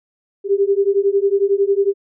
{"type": "beating tone pair", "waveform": "sine", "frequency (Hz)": [392, 403], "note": ["G4", "G4"], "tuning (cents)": [0, 48], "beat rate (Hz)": 11, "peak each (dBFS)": -16, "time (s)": [0.44, 1.94], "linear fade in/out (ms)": 50, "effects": []}